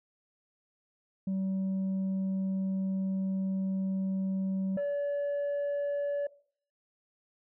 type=tone pair in turn; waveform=sine; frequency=191.1 / 572.7 Hz; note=G3 / D5; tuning=-44 / -44 cents; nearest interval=octave + perfect fifth; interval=1900 cents; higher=second; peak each=-26 dBFS; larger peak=neither; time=1.27-4.77 / 4.77-6.27 s; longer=first; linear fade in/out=5 ms; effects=noise-tail reverb RT60 0.5 s tail -21 dB re dry + tanh soft clip ceiling -28 dBFS